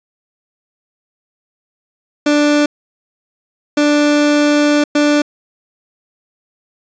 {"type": "tone bursts at uneven times", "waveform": "30% pulse", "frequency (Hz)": 294.3, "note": "D4", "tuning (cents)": 4, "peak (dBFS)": -7, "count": 3, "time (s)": [[2.26, 2.66], [3.77, 4.84], [4.95, 5.22]], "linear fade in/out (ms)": 5, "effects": ["resampled to 16000 Hz", "8-bit"]}